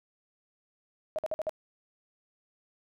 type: tone bursts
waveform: sine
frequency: 627 Hz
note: D#5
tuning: 13 cents sharp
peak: -28 dBFS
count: 5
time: 1.16-1.494 s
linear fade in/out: 0 ms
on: 26 ms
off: 51 ms
effects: none